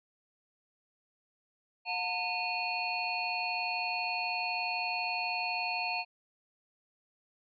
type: tone cluster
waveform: sine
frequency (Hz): 719 / 903 / 2483 / 2722 / 4344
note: F#5 / A5 / D#7 / F7 / C#8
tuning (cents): -50 / +45 / -4 / -45 / -36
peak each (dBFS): -37 / -39 / -35 / -39 / -39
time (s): 1.85-6.05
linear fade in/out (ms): 50
effects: none